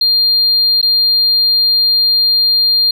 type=tone with dropouts; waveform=sine; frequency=4200 Hz; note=C8; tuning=6 cents sharp; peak=-7 dBFS; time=0.01-2.91 s; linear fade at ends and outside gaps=5 ms; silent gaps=0.815-0.827 s; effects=tanh soft clip ceiling -6 dBFS